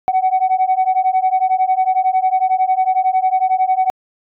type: beating tone pair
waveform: sine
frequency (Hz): 745 / 756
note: F#5 / F#5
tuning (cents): +12 / +37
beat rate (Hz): 11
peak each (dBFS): -14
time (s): 0.08-3.9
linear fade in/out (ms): 0
effects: tanh soft clip ceiling -8 dBFS

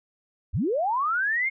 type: linear sweep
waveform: sine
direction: up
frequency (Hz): 47.7 to 2179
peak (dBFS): -22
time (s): 0.53-1.5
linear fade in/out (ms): 20
effects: none

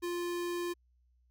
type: tone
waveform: square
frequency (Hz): 349.2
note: F4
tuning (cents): 0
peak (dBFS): -34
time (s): 0.02-0.74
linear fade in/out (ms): 20
effects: added 61 Hz sine -66 dBFS peak until 1.3 s

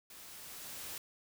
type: noise with level ramp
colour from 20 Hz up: white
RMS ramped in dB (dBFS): -53 to -43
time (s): 0.1-0.98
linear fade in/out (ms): 2
effects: none

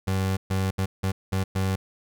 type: tone bursts at uneven times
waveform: 30% pulse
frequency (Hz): 95.4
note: G2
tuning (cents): -47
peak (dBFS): -20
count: 6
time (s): 0.07-0.37 / 0.5-0.71 / 0.78-0.86 / 1.03-1.12 / 1.32-1.44 / 1.55-1.76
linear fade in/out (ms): 10
effects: none

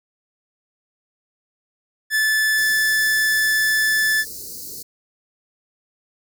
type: tone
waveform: 45% pulse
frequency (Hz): 1742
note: A6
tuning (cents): -18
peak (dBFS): -16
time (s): 2.1-4.25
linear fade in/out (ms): 50
type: band-stop noise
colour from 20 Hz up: white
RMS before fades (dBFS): -34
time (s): 2.57-4.83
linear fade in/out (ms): 10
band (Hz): 520 to 4200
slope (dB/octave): 96
effects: none

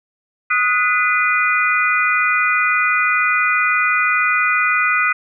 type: tone cluster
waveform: sine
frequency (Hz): 1253 / 1467 / 2012 / 2446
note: D#6 / F#6 / B6 / D#7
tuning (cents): +12 / -15 / +32 / -30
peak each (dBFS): -19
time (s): 0.5-5.13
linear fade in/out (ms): 10
effects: none

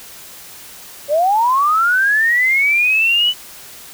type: linear sweep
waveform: sine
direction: up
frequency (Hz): 554.4 to 3000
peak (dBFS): -11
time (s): 1.08-3.34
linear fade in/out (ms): 50
effects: white hiss -37 dBFS RMS until 3.93 s

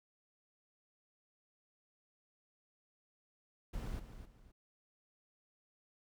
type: noise with echo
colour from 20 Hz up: brown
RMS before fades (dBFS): -41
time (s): 3.73-4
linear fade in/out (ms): 10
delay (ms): 260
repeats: 2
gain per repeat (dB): -10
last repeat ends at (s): 4.52
effects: none

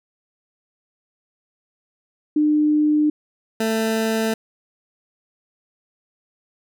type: tone pair in turn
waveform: sine / 20% pulse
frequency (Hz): 301.3 / 222.2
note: D4 / A3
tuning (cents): +44 / +17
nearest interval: perfect fourth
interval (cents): 527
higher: first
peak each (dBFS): -14 / -14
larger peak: neither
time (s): 2.36-3.1 / 3.6-4.34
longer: neither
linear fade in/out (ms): 5
effects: none

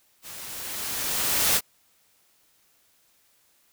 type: noise with level ramp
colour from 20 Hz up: white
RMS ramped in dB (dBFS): -41 to -20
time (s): 0.22-1.61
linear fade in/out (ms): 50
effects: white hiss -64 dBFS RMS until 3.72 s

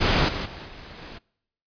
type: noise with level steps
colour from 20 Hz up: pink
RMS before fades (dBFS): -20 / -29 / -39 / -42 / -40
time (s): 0-1.19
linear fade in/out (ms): 20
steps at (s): 0.28 / 0.45 / 0.65 / 0.98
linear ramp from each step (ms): 10
effects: noise-tail reverb RT60 0.8 s tail -26 dB re dry + resampled to 11025 Hz

